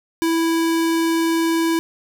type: tone with vibrato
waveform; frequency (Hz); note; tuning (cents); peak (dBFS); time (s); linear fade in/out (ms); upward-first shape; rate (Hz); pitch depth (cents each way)
square; 329.6; E4; 0; -17; 0.22-1.79; 0; triangle; 20; 9
effects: none